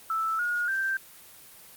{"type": "tone with pitch steps", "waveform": "sine", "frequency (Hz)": [1318.5, 1437.8, 1568], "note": ["E6", "F6", "G6"], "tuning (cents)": [0, 50, 0], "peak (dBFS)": -25, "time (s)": [0.1, 0.97], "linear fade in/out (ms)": 2, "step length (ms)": 290, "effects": ["white hiss -50 dBFS RMS until 1.76 s", "Opus 24 kbps"]}